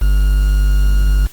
triangle tone with quantisation, 49.43 Hz, G1, 15 cents sharp, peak -7 dBFS, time 0.01-1.27 s, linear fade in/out 10 ms, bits 5, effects white hiss -42 dBFS RMS until 1.32 s + Opus 24 kbps

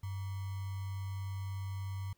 sine tone with sample-and-hold, 96.7 Hz, G2, 23 cents flat, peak -36 dBFS, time 0.03-2.13 s, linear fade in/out 5 ms, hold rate 1050 Hz, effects pink hiss -75 dBFS RMS until 2.17 s

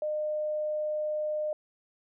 sine tone, 608 Hz, D#5, 40 cents flat, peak -28 dBFS, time 0.02-1.53 s, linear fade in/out 2 ms, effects none

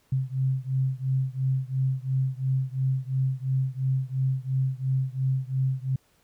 sine beating tone pair, 130.81 / 133.71 Hz, C3 / C3, 0 / +38 cents, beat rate 2.9 Hz, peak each -26 / -27 dBFS, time 0.12-5.96 s, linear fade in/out 5 ms, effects pink hiss -65 dBFS RMS until 6.23 s

